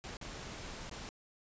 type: noise with dropouts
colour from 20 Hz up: pink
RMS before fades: -45 dBFS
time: 0.04-1.09 s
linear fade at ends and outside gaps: 0 ms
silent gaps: 0.169-0.213 / 0.895-0.913 s
effects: resampled to 16000 Hz